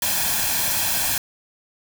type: noise with comb filter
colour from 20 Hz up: white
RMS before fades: -22 dBFS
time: 0.02-1.18 s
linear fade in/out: 2 ms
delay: 1.2 ms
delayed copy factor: +0.65
effects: none